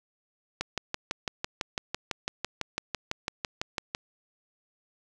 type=click train; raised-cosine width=0.2 ms; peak=-12 dBFS; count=21; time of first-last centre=0.61-3.949 s; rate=5.99 Hz; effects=none